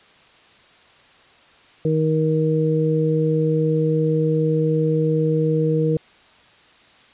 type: harmonic tone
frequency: 157.3 Hz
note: D#3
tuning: 19 cents sharp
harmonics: 1 / 2 / 3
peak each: -19 / -24 / -20 dBFS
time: 1.85-5.97 s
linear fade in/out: 2 ms
effects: white hiss -51 dBFS RMS until 7.13 s + resampled to 8000 Hz